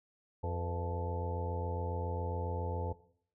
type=harmonic tone with a mistuned harmonic; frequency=87.31 Hz; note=F2; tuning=in tune; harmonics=1 / 2 / 3 / 4 / 5 / 6 / 7 / 8 / 10; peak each=-35 / -47 / -49 / -49 / -43 / -42 / -52 / -50 / -42 dBFS; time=0.43-2.93 s; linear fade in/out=10 ms; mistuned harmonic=6; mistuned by=-68 cents; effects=noise-tail reverb RT60 0.6 s tail -17 dB re dry